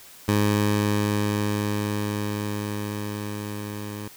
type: tone with level ramp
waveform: 15% pulse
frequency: 103.83 Hz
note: G#2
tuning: in tune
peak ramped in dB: -12 to -26 dBFS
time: 0.28-4.08 s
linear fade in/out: 5 ms
effects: white hiss -47 dBFS RMS until 4.16 s